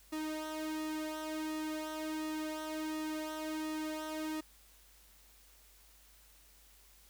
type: tone with flanger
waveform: sawtooth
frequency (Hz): 311.1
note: D#4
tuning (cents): 0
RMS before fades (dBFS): -39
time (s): 0.12-4.41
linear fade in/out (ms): 10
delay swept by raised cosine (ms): 1.3 to 2.8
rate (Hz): 1.4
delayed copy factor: -0.7
effects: added 50 Hz sine -64 dBFS peak until 7.09 s + white hiss -63 dBFS RMS until 7.09 s